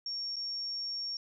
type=tone with dropouts; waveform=sine; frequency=5520 Hz; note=F8; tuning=21 cents flat; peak=-34 dBFS; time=0.06-1.17 s; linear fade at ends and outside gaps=2 ms; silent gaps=0.359-0.365 s; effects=none